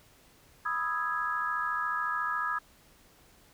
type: chord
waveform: sine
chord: E major seventh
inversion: second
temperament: equal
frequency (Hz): 987.8 / 1244.5 / 1318.5 / 1661.2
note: B5 / D#6 / E6 / G#6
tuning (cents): 0 / 0 / 0 / 0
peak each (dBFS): -37 / -32 / -37 / -33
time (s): 0.65-2.59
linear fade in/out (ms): 10
effects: pink hiss -60 dBFS RMS until 3.53 s